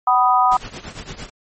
sine chord, B major, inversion second, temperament equal with one note detuned, 754.2 / 987.8 / 1244.5 Hz, F#5 / B5 / D#6, +33 / 0 / 0 cents, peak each -16 dBFS, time 0.07-0.57 s, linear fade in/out 5 ms
pink noise with tremolo, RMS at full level -30 dBFS, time 0.51-1.3 s, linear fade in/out 10 ms, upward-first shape triangle, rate 8.8 Hz, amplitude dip 85%
effects MP3 32 kbps

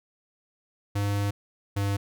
square tone pair in turn, 101.3 / 100.08 Hz, G#2 / G2, -43 / +36 cents, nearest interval unison, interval 21 cents, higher first, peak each -25 dBFS, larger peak neither, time 0.95-1.31 / 1.76-1.97 s, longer first, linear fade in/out 10 ms, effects none

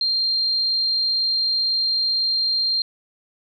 sine tone, 4186 Hz, C8, in tune, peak -18 dBFS, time 0.01-2.82 s, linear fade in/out 2 ms, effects none

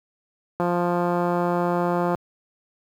click train, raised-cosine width 1 ms, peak -10 dBFS, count 272, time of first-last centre 0.6-2.149 s, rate 175 Hz, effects high-pass 80 Hz 12 dB/octave + 8-bit

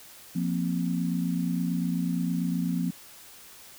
sine chord, F suspended fourth, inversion none, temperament equal, 174.61 / 233.1 / 261.6 Hz, F3 / Bb3 / C4, 0 / 0 / 0 cents, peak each -27 / -32 / -31 dBFS, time 0.35-2.91 s, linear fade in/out 10 ms, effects white hiss -49 dBFS RMS until 3.78 s

